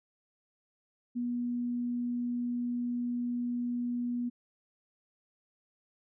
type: tone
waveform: sine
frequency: 242.3 Hz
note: B3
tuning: 33 cents flat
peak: -30 dBFS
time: 1.15-4.3 s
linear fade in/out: 20 ms
effects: none